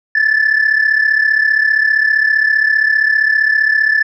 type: tone pair together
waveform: sine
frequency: 1722 / 1757.2 Hz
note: A6 / A6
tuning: -38 / -3 cents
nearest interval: unison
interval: 35 cents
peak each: -12 / -10 dBFS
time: 0.15-4.03 s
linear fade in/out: 5 ms
effects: tanh soft clip ceiling -6 dBFS